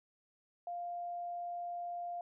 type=tone; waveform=sine; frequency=699 Hz; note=F5; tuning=1 cent sharp; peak=-38 dBFS; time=0.67-2.21 s; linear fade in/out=2 ms; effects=none